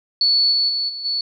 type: tone with level steps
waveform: sine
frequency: 4435 Hz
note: C#8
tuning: in tune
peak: -13 / -15 / -19 / -27 / -19 dBFS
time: 0.21-1.21 s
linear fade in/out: 2 ms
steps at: 0.51 / 0.68 / 0.88 / 1.04 s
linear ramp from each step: 20 ms
effects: none